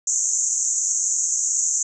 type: band-pass noise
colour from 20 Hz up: pink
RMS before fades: -22 dBFS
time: 0.07-1.83 s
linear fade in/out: 5 ms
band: 6300 to 7400 Hz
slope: 96 dB/octave
effects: none